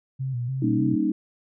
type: tone with vibrato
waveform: sine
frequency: 126.7 Hz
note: B2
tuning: 45 cents sharp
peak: -25 dBFS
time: 0.19-0.96 s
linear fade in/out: 20 ms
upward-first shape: square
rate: 3.4 Hz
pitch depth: 78 cents each way
type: chord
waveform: sine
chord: Eb dominant seventh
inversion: first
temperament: equal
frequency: 196 / 233.1 / 277.2 / 311.1 Hz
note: G3 / Bb3 / Db4 / Eb4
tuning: 0 / 0 / 0 / 0 cents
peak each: -28 / -28 / -27 / -23 dBFS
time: 0.62-1.12 s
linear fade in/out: 5 ms
effects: none